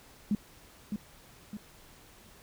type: tone with echo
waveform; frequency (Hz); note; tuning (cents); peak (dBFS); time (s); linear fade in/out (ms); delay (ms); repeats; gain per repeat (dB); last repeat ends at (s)
sine; 207.7; G#3; 0; -24; 0.31-0.35; 2; 610; 2; -6; 1.57
effects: pink hiss -56 dBFS RMS until 2.42 s